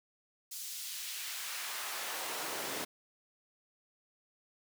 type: noise with high-pass filter sweep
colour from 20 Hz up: pink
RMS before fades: -40 dBFS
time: 0.51-2.85 s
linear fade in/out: 10 ms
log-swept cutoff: 5900 to 270 Hz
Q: 0.82
effects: none